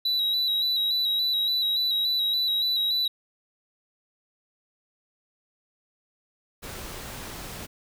triangle tone with vibrato, 3905 Hz, B7, 20 cents flat, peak -21 dBFS, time 0.05-3.08 s, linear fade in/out 5 ms, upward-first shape square, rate 3.5 Hz, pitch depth 30 cents each way
pink noise, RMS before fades -38 dBFS, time 6.62-7.67 s, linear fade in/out 20 ms
effects none

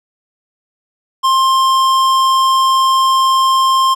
sine tone with tanh clipping, 1057 Hz, C6, 17 cents sharp, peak -11 dBFS, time 1.23-3.95 s, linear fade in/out 20 ms, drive 16 dB, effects none

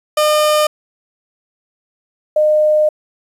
30% pulse / sine tone pair in turn, 606 / 610.2 Hz, D#5 / D#5, -46 / -34 cents, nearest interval unison, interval 12 cents, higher second, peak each -8 / -9 dBFS, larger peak first, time 0.17-0.67 / 2.36-2.89 s, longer second, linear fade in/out 5 ms, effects resampled to 32000 Hz + 8-bit

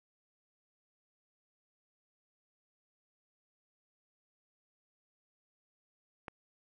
click, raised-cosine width 0.5 ms, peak -26 dBFS, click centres 6.282 s, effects none

